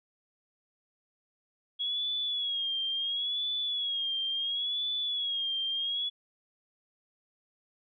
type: tone with vibrato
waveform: sine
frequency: 3322 Hz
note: G#7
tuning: in tune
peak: -29 dBFS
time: 1.79-6.1 s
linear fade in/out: 20 ms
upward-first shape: sine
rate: 0.72 Hz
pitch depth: 79 cents each way
effects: none